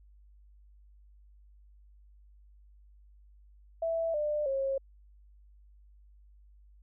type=tone with pitch steps; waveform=sine; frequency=659.3 / 597.6 / 541.7 Hz; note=E5 / D5 / C#5; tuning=0 / +30 / -40 cents; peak=-28 dBFS; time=3.82-4.78 s; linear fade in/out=5 ms; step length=320 ms; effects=added 50 Hz sine -55 dBFS peak until 6.82 s